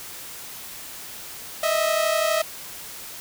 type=tone pair together; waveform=sawtooth; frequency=621.9 / 654 Hz; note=D#5 / E5; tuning=-1 / -14 cents; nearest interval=minor second; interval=87 cents; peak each=-19 dBFS; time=1.63-2.42 s; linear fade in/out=5 ms; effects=white hiss -38 dBFS RMS until 3.2 s